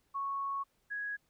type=tone pair in turn; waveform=sine; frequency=1106 / 1663.8 Hz; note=C#6 / G#6; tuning=-4 / +3 cents; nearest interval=perfect fifth; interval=707 cents; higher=second; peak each=-33 / -35 dBFS; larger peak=first; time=0.14-0.64 / 0.9-1.17 s; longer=first; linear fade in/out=20 ms; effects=pink hiss -75 dBFS RMS until 1.29 s